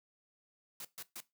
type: noise bursts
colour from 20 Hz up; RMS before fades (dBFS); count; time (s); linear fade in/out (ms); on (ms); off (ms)
white; -45; 3; 0.8-1.204; 2; 48; 130
effects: noise-tail reverb RT60 0.2 s tail -18 dB re dry + high-pass 100 Hz 12 dB/octave